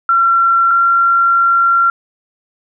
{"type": "tone pair in turn", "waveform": "sine", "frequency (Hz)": [1362, 1372.3], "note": ["F6", "F6"], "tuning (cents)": [-44, -31], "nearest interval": "unison", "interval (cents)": 13, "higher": "second", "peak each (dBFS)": -8, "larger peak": "neither", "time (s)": [[0.09, 0.71], [0.71, 1.9]], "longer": "second", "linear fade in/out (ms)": 2, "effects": []}